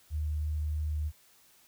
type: tone with vibrato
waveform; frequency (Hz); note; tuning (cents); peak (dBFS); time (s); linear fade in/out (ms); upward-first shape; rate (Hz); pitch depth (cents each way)
sine; 76.1; D#2; -38; -29; 0.1-1.12; 50; triangle; 3.1; 8
effects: white hiss -62 dBFS RMS until 1.67 s